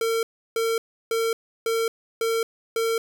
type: tone bursts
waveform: square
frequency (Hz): 454.5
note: A#4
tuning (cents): -44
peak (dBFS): -22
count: 6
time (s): 0.01-2.98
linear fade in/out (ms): 2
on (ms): 220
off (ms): 330
effects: none